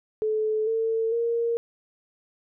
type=tone with pitch steps; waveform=sine; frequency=432.9 / 449.2 / 466.1 Hz; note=A4 / A4 / A#4; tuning=-28 / +36 / 0 cents; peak=-22 dBFS; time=0.22-1.57 s; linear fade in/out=0 ms; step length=450 ms; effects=none